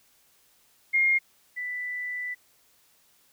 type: tone pair in turn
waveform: sine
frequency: 2131 / 1982.8 Hz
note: C7 / B6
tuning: +31 / +6 cents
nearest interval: minor second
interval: 125 cents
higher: first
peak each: -19 / -30 dBFS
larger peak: first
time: 0.93-1.19 / 1.56-2.35 s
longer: second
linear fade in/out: 20 ms
effects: white hiss -63 dBFS RMS until 3.32 s